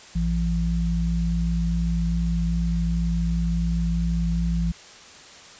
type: tone pair together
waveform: sine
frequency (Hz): 57.39 / 169.5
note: A#1 / E3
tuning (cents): -26 / +49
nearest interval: octave + perfect fifth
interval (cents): 1875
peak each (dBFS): -23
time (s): 0.15-4.72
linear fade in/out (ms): 10
effects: white hiss -45 dBFS RMS until 5.59 s + resampled to 16000 Hz